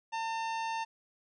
harmonic tone, 900 Hz, A5, 39 cents sharp, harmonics 1 / 2 / 3 / 4 / 5 / 6 / 7 / 9, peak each -33 / -44 / -42 / -50 / -52 / -54 / -53 / -57 dBFS, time 0.12-0.85 s, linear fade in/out 20 ms, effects none

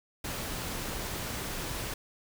pink noise, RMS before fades -36 dBFS, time 0.24-1.94 s, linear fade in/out 5 ms, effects none

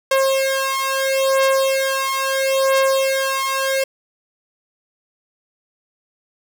sawtooth beating tone pair, 536 / 536.75 Hz, C5 / C5, +42 / +44 cents, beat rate 0.75 Hz, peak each -15 dBFS, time 0.11-3.84 s, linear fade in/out 5 ms, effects none

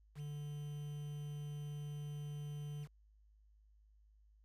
triangle tone with quantisation, 146.83 Hz, D3, in tune, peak -40 dBFS, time 0.15-2.88 s, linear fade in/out 50 ms, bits 10, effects added 52 Hz sine -64 dBFS peak until 4.44 s + resampled to 32000 Hz

